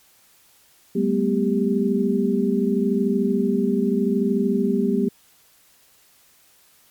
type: tone cluster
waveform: sine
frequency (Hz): 192.8 / 213.6 / 246.6 / 395.9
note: G3 / G#3 / B3 / G4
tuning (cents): -28 / +49 / -2 / +17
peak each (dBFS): -23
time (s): 0.95-5.09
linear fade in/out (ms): 10
effects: white hiss -56 dBFS RMS until 6.9 s + MP3 96 kbps